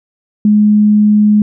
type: tone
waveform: sine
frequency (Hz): 210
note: G#3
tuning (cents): +19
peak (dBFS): -5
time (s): 0.45-1.42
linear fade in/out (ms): 2
effects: none

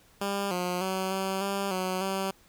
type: tone with pitch steps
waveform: 10% pulse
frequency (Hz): 199.4 / 179.2 / 188.9 / 191.6 / 197.7 / 185.5 / 192.7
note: G3 / F3 / F#3 / G3 / G3 / F#3 / G3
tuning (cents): +30 / +45 / +36 / -39 / +15 / +5 / -29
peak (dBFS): -20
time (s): 0.21-2.31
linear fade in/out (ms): 5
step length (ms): 300
effects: pink hiss -60 dBFS RMS until 2.48 s

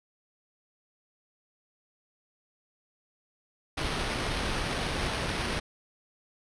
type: noise with sample-and-hold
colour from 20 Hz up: pink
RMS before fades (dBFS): -31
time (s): 3.77-5.6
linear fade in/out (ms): 10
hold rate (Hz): 7350
effects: resampled to 22050 Hz

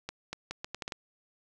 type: accelerating click train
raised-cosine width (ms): 0.2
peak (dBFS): -19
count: 8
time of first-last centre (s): 0.09-0.922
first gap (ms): 240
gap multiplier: 0.75
effects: none

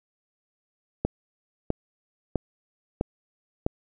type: click train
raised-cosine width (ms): 2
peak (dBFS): -10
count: 5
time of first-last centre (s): 1.05-3.664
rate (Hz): 1.53
effects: none

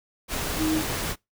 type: tone in noise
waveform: sine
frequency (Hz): 314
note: D#4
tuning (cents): +16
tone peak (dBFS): -22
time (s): 0.57-0.83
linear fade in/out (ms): 50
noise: pink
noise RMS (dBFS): -29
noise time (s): 0.28-1.16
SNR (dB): +4
effects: noise-tail reverb RT60 0.2 s tail -25 dB re dry

